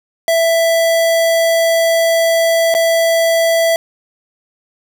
square tone with dropouts, 662 Hz, E5, 7 cents sharp, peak -11 dBFS, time 0.28-3.76 s, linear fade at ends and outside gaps 1 ms, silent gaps 2.741-2.749 s, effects none

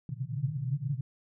pink band-pass noise, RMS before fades -33 dBFS, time 0.09-1.01 s, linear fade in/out 2 ms, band 120 to 150 Hz, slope 96 dB/octave, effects none

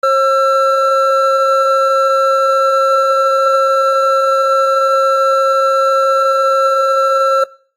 triangle tone pair together, 538.2 / 1343 Hz, C5 / E6, +49 / +32 cents, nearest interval octave + major third, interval 1583 cents, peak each -10 dBFS, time 0.03-7.44 s, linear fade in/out 5 ms, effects noise-tail reverb RT60 0.5 s tail -23 dB re dry + AAC 48 kbps

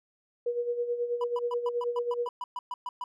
sine tone with tremolo, 480 Hz, B4, 49 cents flat, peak -25 dBFS, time 0.46-2.28 s, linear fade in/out 5 ms, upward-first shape sine, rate 9.3 Hz, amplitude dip 65%
triangle tone bursts, 987.8 Hz, B5, in tune, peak -30 dBFS, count 13, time 1.21-3.04 s, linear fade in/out 2 ms, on 30 ms, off 120 ms
effects none

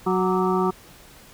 harmonic tone with a mistuned harmonic, 185 Hz, F#3, in tune, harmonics 1 / 2 / 4 / 5 / 6 / 7, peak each -24 / -22 / -29 / -28 / -27 / -33 dBFS, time 0.06-0.71 s, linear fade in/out 10 ms, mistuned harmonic 6, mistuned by +90 cents, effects pink hiss -48 dBFS RMS until 1.33 s

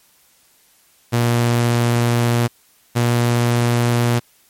sawtooth tone pair in turn, 119 / 119.56 Hz, A#2 / A#2, +36 / +44 cents, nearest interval unison, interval 8 cents, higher second, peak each -10 dBFS, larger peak neither, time 1.12-2.48 / 2.95-4.2 s, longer first, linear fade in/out 20 ms, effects white hiss -55 dBFS RMS until 4.49 s + MP3 64 kbps

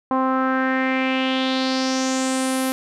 sawtooth tone with low-pass filter sweep, 261.6 Hz, C4, in tune, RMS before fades -21 dBFS, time 0.11-2.72 s, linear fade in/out 0 ms, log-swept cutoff 1000 to 12000 Hz, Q 3.7, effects none

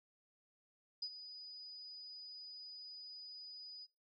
sine tone with ADSR envelope, 4958 Hz, D#8, 7 cents flat, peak -37 dBFS, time 1.02-3.87 s, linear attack 6 ms, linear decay 63 ms, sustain -12 dB, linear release 36 ms, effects noise-tail reverb RT60 0.3 s tail -25 dB re dry

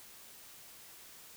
silence, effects white hiss -54 dBFS RMS until 1.36 s

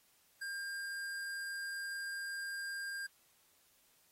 square tone, 1603 Hz, G6, 38 cents sharp, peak -40 dBFS, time 0.41-3.07 s, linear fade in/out 10 ms, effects white hiss -70 dBFS RMS until 4.11 s + AAC 48 kbps

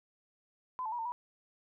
sine tone with pitch steps, 1014 / 879 / 962 / 902 / 970 Hz, B5 / A5 / B5 / A5 / B5, +45 / -2 / -46 / +43 / -31 cents, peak -34 dBFS, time 0.79-1.12 s, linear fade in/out 0 ms, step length 66 ms, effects none

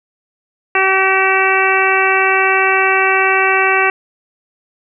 harmonic tone, 382.7 Hz, G4, 42 cents flat, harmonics 1 / 2 / 3 / 4 / 5 / 6 / 7, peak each -18 / -18 / -18 / -18 / -18 / -18 / -18 dBFS, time 0.75-3.9 s, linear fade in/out 2 ms, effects none

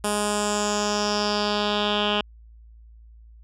10% pulse tone with low-pass filter sweep, 207.7 Hz, G#3, in tune, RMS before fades -24 dBFS, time 0.04-2.21 s, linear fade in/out 2 ms, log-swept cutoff 10000 to 3000 Hz, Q 3.9, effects added 56 Hz sine -45 dBFS peak until 3.43 s

